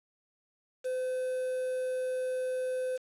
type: tone with quantisation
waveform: triangle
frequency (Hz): 511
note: C5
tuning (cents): -41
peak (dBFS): -28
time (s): 0.84-2.98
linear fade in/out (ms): 20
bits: 8
effects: low-pass 10000 Hz 12 dB/octave